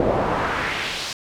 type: noise with band-pass filter sweep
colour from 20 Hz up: brown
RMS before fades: -23 dBFS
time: 0-1.13 s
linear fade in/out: 2 ms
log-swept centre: 480 to 5200 Hz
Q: 1.4
effects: none